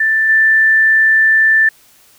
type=tone with level steps; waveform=sine; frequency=1769 Hz; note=A6; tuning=9 cents sharp; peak=-10 / -7 dBFS; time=0-1.69 s; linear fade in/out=5 ms; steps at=0.29 s; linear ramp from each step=5 ms; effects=white hiss -48 dBFS RMS until 2.18 s